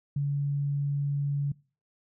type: tone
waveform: sine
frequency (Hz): 142.3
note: C#3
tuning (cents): +46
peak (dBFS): -25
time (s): 0.16-1.52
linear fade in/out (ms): 5
effects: noise-tail reverb RT60 0.4 s tail -24 dB re dry